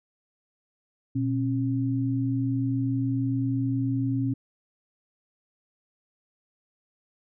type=tone pair together; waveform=sine; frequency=120.6 / 270.7 Hz; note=B2 / C#4; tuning=-41 / -41 cents; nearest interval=octave + major second; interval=1400 cents; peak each=-26 dBFS; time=1.15-4.34 s; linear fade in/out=10 ms; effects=none